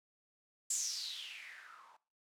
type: noise with low-pass filter sweep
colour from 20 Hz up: violet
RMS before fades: -43 dBFS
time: 0.7-1.97 s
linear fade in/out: 5 ms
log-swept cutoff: 7700 to 890 Hz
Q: 6.9
effects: noise-tail reverb RT60 0.4 s tail -20 dB re dry